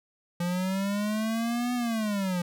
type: linear two-way sweep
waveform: square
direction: up then down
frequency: 172.5 to 247.8 to 172.5 Hz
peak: -27 dBFS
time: 0.4-2.42 s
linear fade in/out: 5 ms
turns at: 1.74 s
effects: none